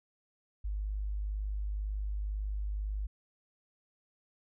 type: tone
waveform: sine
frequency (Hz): 51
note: G#1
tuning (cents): -31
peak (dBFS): -32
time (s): 0.64-3.07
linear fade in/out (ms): 10
effects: none